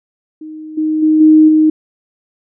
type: tone with level steps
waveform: sine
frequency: 311.1 Hz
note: D#4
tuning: in tune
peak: -26 / -12 / -7 / -3 / -6 dBFS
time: 0.41-1.7 s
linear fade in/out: 5 ms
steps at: 0.77 / 1.02 / 1.2 / 1.48 s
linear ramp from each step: 10 ms
effects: none